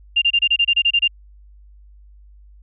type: tone bursts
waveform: sine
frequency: 2794 Hz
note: F7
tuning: in tune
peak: -12 dBFS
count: 11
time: 0.16-1.079 s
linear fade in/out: 10 ms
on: 59 ms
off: 27 ms
effects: added 50 Hz sine -43 dBFS peak until 2.62 s